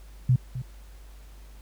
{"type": "tone with echo", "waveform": "sine", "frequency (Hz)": 126.7, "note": "B2", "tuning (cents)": 45, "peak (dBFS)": -16, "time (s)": [0.29, 0.36], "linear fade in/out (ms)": 5, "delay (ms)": 260, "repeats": 1, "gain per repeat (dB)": -13, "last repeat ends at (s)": 0.62, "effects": ["added 50 Hz sine -44 dBFS peak until 1.61 s", "pink hiss -57 dBFS RMS until 1.61 s"]}